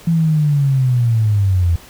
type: linear sweep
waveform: sine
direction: down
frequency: 168.7 to 82.41 Hz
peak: -11 dBFS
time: 0.07-1.76 s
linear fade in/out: 5 ms
effects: pink hiss -41 dBFS RMS until 1.89 s